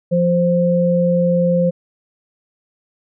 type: tone pair together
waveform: sine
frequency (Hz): 174.61 / 523.2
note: F3 / C5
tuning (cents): 0 / 0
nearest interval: octave + perfect fifth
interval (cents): 1900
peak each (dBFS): -15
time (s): 0.11-1.71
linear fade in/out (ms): 20
effects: none